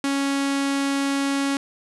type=tone with notch filter; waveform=sawtooth; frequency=277.2 Hz; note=C#4; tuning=in tune; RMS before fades=-23 dBFS; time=0.04-1.57 s; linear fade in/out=2 ms; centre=640 Hz; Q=1.7; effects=resampled to 24000 Hz + 8-bit